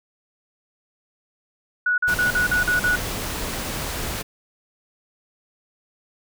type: tone bursts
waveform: sine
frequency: 1467 Hz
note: F#6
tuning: 15 cents flat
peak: -17 dBFS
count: 7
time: 1.86-2.958 s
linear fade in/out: 5 ms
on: 120 ms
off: 43 ms
type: noise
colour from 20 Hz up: pink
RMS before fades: -28 dBFS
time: 2.07-4.23 s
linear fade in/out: 20 ms
effects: none